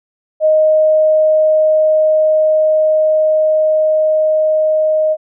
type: tone with level ramp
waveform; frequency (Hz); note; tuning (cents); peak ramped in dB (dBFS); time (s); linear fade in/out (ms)
sine; 622.3; D#5; 0; -7 to -10; 0.4-5.17; 50
effects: none